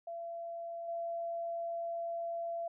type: tone with level steps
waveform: sine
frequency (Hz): 677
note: E5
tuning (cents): +46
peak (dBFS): -39 / -35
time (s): 0.07-2.68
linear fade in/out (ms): 5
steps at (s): 0.88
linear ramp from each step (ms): 5
effects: none